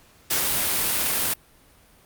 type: noise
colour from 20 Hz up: white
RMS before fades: -23 dBFS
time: 0.3-1.34 s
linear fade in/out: 10 ms
effects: pink hiss -55 dBFS RMS until 2.05 s + Opus 48 kbps